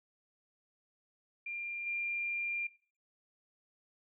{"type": "tone with level steps", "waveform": "sine", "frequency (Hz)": 2391, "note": "D7", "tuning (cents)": 30, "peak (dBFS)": [-38, -34], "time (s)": [1.46, 2.67], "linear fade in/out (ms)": 5, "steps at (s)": 1.86, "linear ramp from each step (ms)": 10, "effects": ["noise-tail reverb RT60 0.4 s tail -17 dB re dry"]}